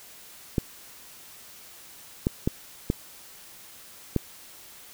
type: clicks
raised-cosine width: 3 ms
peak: -9 dBFS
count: 5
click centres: 0.582 / 2.269 / 2.475 / 2.901 / 4.163 s
effects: white hiss -48 dBFS RMS until 4.93 s